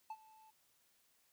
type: tone with ADSR envelope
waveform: triangle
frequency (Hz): 875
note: A5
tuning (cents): -10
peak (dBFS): -39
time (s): 0.1-0.51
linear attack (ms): 4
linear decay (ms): 52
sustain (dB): -20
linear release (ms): 14
effects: white hiss -74 dBFS RMS until 1.32 s